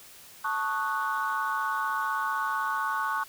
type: chord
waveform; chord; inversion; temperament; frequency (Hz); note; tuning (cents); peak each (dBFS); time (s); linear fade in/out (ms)
sine; D# half-diminished seventh; second; equal; 880 / 1108.7 / 1244.5 / 1480; A5 / C#6 / D#6 / F#6; 0 / 0 / 0 / 0; -32 / -29 / -35 / -31; 0.44-3.24; 10
effects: tanh soft clip ceiling -19 dBFS + white hiss -50 dBFS RMS until 3.28 s